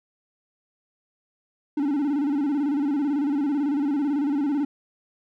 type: tone with vibrato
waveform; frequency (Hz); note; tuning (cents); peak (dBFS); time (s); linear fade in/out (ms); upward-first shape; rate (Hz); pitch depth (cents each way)
triangle; 286.2; D4; -45; -19; 1.77-4.65; 5; square; 18; 82
effects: none